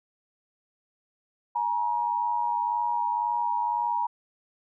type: tone pair together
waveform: sine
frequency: 848 / 949.8 Hz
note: G#5 / A#5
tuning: +36 / +32 cents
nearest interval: major second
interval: 196 cents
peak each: -30 / -25 dBFS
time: 1.55-4.07 s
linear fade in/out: 10 ms
effects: none